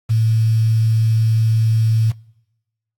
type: tone with quantisation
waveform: sine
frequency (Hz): 111.8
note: A2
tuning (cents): +28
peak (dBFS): -12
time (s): 0.09-2.12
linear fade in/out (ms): 20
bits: 6
effects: noise-tail reverb RT60 1.0 s tail -25 dB re dry + AAC 64 kbps